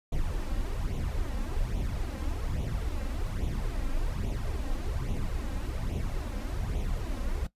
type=noise with flanger; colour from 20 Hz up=brown; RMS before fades=-31 dBFS; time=0.12-7.47 s; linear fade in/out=5 ms; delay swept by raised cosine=0.3 to 3.8 ms; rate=1.2 Hz; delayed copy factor=+0.65; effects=noise-tail reverb RT60 0.1 s tail -17 dB re dry + resampled to 32000 Hz